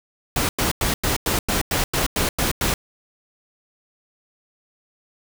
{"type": "noise bursts", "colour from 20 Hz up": "pink", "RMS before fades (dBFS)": -21, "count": 11, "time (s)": [0.36, 2.74], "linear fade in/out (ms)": 2, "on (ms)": 130, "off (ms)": 95, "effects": []}